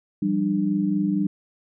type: tone cluster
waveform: sine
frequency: 171.2 / 195.3 / 298.8 Hz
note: F3 / G3 / D4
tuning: -34 / -6 / +30 cents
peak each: -29 / -22 / -24 dBFS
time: 0.22-1.27 s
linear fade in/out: 5 ms
effects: none